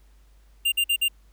square tone bursts, 2794 Hz, F7, in tune, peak -20 dBFS, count 4, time 0.65-1.084 s, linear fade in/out 10 ms, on 71 ms, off 50 ms, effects added 50 Hz sine -52 dBFS peak until 1.32 s + pink hiss -65 dBFS RMS until 1.32 s

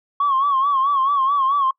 sine tone with vibrato, 1102 Hz, C#6, 11 cents flat, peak -14 dBFS, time 0.2-1.71 s, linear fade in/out 5 ms, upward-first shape sine, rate 4.6 Hz, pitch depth 86 cents each way, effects noise-tail reverb RT60 0.1 s tail -26 dB re dry + tanh soft clip ceiling -11 dBFS

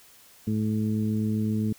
harmonic tone, 107.8 Hz, A2, 35 cents flat, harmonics 1 / 2 / 3 / 4, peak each -28 / -25 / -36 / -39 dBFS, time 0.47-1.73 s, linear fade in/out 5 ms, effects white hiss -54 dBFS RMS until 1.78 s

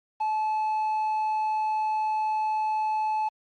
triangle tone with quantisation, 864 Hz, A5, 32 cents flat, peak -22 dBFS, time 0.2-3.29 s, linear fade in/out 10 ms, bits 8, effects low-pass 4000 Hz 12 dB/octave + Opus 48 kbps

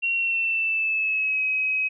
sine tone with pitch glide, 2739 to 2541 Hz, F7 to D#7, -34 to +36 cents, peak -21 dBFS, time 0.02-1.89 s, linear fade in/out 20 ms, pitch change -130 cents, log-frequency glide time 0.14-1.42 s, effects none

